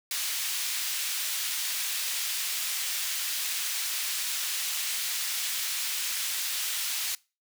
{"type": "high-pass noise", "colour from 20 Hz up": "pink", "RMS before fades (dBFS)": -31, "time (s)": [0.11, 7.15], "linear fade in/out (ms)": 2, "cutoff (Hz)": 2700, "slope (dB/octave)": 12, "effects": ["noise-tail reverb RT60 0.3 s tail -23 dB re dry"]}